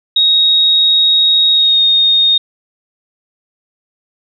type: tone with pitch glide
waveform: sine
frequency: 3767 to 3704 Hz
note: A#7 to A#7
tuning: +17 to -12 cents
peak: -7 dBFS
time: 0.16-2.38 s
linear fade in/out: 5 ms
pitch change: -29 cents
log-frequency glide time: 1.52-1.82 s
effects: none